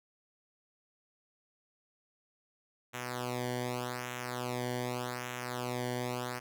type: tone with flanger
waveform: sawtooth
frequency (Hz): 123.8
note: B2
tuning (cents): +5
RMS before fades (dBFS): -37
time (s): 2.93-6.4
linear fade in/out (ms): 20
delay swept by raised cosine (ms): 0.21 to 0.78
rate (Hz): 0.84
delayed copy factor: -0.85
effects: none